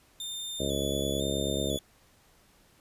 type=tone with vibrato; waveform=sawtooth; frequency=3520 Hz; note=A7; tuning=in tune; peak=-32 dBFS; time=0.2-1.79 s; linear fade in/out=2 ms; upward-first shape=square; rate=1 Hz; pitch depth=45 cents each way
type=harmonic tone; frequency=69.3 Hz; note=C#2; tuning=in tune; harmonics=1 / 2 / 3 / 4 / 5 / 6 / 7 / 8 / 9; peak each=-37 / -37 / -37 / -37 / -37 / -37 / -37 / -37 / -37 dBFS; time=0.59-1.78 s; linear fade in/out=20 ms
effects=pink hiss -62 dBFS RMS until 2.8 s + resampled to 32000 Hz